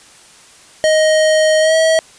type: tone with pitch glide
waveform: square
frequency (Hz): 625 to 642.9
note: D#5 to E5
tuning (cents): +8 to -43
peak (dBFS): -10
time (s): 0.84-1.99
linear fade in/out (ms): 0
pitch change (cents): +49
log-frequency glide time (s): 1.6-1.75
effects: white hiss -43 dBFS RMS until 2.18 s + resampled to 22050 Hz